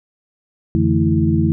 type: tone cluster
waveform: sine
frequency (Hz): 88.4 / 145.2 / 163.8 / 219.5 / 326.4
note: F2 / D3 / E3 / A3 / E4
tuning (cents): +22 / -19 / -11 / -4 / -17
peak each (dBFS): -19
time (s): 0.75-1.52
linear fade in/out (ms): 0
effects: none